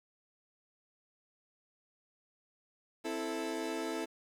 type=chord; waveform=30% pulse; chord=A minor; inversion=first; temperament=equal; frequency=261.6 / 329.6 / 440 Hz; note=C4 / E4 / A4; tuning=0 / 0 / 0 cents; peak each=-39 / -35 / -37 dBFS; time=3.04-4.06 s; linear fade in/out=20 ms; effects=low-pass 11000 Hz 12 dB/octave + 10-bit